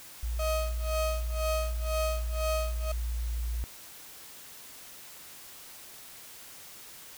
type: tone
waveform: sine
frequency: 58 Hz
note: A#1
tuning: 8 cents flat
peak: -29 dBFS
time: 0.23-3.64 s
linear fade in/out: 0 ms
type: tone with tremolo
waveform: 35% pulse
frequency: 630 Hz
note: D#5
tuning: 21 cents sharp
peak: -26 dBFS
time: 0.39-2.92 s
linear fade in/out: 5 ms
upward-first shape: sine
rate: 2 Hz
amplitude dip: 95%
effects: white hiss -48 dBFS RMS until 7.17 s